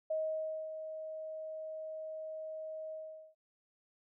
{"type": "tone with ADSR envelope", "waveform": "sine", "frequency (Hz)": 630, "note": "D#5", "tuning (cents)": 21, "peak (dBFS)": -31, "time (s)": [0.1, 3.35], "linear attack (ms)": 8, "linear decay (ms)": 580, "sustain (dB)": -9, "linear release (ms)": 430, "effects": []}